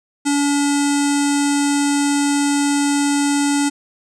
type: tone with low-pass filter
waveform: square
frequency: 285.6 Hz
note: D4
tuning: 48 cents flat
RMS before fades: -17 dBFS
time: 0.25-3.7 s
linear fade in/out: 20 ms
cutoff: 8100 Hz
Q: 4.8
effects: none